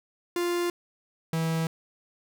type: tone pair in turn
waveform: 45% pulse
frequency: 349.2 / 162.81 Hz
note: F4 / E3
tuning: 0 / -21 cents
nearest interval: octave + minor second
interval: 1321 cents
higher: first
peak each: -25 dBFS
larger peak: neither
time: 0.36-0.7 / 1.33-1.67 s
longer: neither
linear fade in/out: 2 ms
effects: none